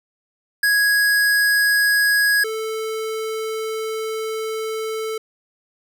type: tone pair in turn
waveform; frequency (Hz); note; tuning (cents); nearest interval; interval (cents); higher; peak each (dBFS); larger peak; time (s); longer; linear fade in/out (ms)
square; 1661.2 / 440; G#6 / A4; 0 / 0; octave + major seventh; 2300; first; -15 / -24; first; 0.63-2.44 / 2.44-5.18; second; 5
effects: none